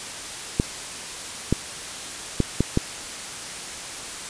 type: clicks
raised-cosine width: 3 ms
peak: -5 dBFS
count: 5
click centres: 0.599 / 1.526 / 2.403 / 2.606 / 2.774 s
effects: white hiss -34 dBFS RMS until 4.29 s + resampled to 22050 Hz